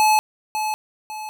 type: tone with echo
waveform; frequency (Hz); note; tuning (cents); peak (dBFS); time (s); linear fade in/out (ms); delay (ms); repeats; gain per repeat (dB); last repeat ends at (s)
square; 860; A5; -40; -14; 0-0.19; 0; 550; 2; -8; 1.29
effects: none